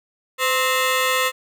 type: ring-modulated tone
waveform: 15% pulse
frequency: 784 Hz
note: G5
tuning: in tune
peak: -8 dBFS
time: 0.38-1.32 s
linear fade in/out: 50 ms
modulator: 272 Hz
effects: none